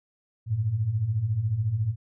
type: beating tone pair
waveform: sine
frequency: 98.4 / 112.4 Hz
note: G2 / A2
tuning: +7 / +37 cents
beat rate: 14 Hz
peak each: -30 / -24 dBFS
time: 0.46-1.96 s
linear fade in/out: 50 ms
effects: none